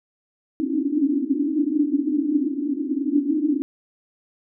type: band-pass noise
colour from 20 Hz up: white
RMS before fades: -22 dBFS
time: 0.6-3.62 s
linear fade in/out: 0 ms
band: 270 to 310 Hz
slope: 96 dB/octave
effects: none